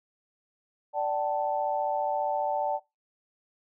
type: chord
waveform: sine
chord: D suspended fourth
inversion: none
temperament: equal with one note detuned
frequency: 587.3 / 765.2 / 880 Hz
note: D5 / G5 / A5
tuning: 0 / -42 / 0 cents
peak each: -30 dBFS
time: 0.93-2.8 s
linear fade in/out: 50 ms
effects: noise-tail reverb RT60 0.2 s tail -20 dB re dry